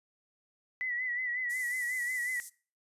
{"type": "tone with vibrato", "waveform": "sine", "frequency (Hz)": 1975.5, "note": "B6", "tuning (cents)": 0, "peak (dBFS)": -31, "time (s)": [0.81, 2.4], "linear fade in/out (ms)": 0, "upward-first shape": "sine", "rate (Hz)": 5.5, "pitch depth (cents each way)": 58}
{"type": "band-pass noise", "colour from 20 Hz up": "white", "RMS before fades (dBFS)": -47, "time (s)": [1.49, 2.5], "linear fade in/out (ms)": 20, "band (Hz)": [6600, 11000], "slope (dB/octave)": 24}
{"effects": ["noise-tail reverb RT60 0.4 s tail -21 dB re dry", "resampled to 32000 Hz"]}